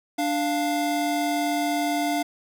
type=tone pair together; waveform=square; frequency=293.7 / 698.5 Hz; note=D4 / F5; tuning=0 / 0 cents; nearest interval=octave + minor third; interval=1500 cents; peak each=-26 dBFS; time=0.18-2.23 s; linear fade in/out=10 ms; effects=none